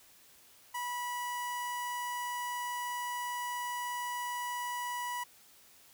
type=tone with notch filter; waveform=sawtooth; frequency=977 Hz; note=B5; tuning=19 cents flat; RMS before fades=-37 dBFS; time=0.74-5.24 s; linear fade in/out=10 ms; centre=4100 Hz; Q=1.4; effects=white hiss -60 dBFS RMS until 5.93 s